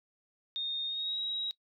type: tone with pitch glide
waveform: sine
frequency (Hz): 3679 to 3831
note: A#7 to A#7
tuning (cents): -24 to +47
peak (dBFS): -32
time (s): 0.56-1.51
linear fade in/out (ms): 0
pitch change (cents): +71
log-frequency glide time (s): 0.86-1.17
effects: noise-tail reverb RT60 0.1 s tail -20 dB re dry